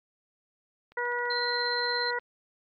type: click train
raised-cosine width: 0.3 ms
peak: -38 dBFS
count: 20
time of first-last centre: 0.92-2.195 s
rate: 14.9 Hz
type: harmonic tone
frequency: 484 Hz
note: B4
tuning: 35 cents flat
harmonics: 1 / 2 / 3 / 4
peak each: -33 / -33 / -33 / -33 dBFS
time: 0.97-2.19 s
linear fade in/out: 5 ms
type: tone with tremolo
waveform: sine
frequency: 4119 Hz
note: C8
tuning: 28 cents flat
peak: -29 dBFS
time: 1.3-2.11 s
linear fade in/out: 5 ms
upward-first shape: sine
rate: 17 Hz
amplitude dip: 30%
effects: MP3 64 kbps